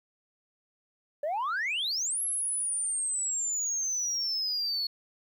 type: exponential two-way sweep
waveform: sine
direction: up then down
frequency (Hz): 563 to 11260 to 4347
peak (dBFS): -26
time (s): 1.23-4.87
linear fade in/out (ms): 5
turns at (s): 2.22
effects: tanh soft clip ceiling -26 dBFS + 11-bit